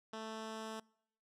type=tone with low-pass filter sweep; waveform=10% pulse; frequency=220.5 Hz; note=A3; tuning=4 cents sharp; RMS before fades=-45 dBFS; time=0.13-0.8 s; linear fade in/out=5 ms; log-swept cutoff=5700 to 9700 Hz; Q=0.87; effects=noise-tail reverb RT60 0.7 s tail -26 dB re dry